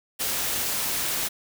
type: noise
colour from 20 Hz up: white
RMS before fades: -27 dBFS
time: 0.19-1.29 s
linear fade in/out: 20 ms
effects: none